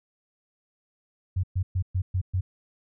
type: tone bursts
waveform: sine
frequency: 92.5 Hz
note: F#2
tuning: in tune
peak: -22 dBFS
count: 6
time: 1.36-2.41 s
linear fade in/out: 10 ms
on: 75 ms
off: 120 ms
effects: none